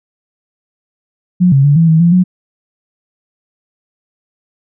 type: tone with pitch steps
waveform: sine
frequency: 179.9 / 136.8 / 143.9 / 165.1 / 160.2 / 171 / 182 Hz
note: F#3 / C#3 / D3 / E3 / E3 / F3 / F#3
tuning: -48 / -23 / -35 / +3 / -49 / -36 / -28 cents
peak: -5 dBFS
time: 1.4-2.24 s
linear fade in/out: 20 ms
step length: 120 ms
effects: none